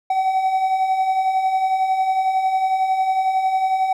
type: beating tone pair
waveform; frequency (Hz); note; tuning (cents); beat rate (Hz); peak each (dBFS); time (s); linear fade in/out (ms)
triangle; 750 / 761; F#5 / F#5; +23 / +48; 11; -24 / -15; 0.1-3.93; 5
effects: none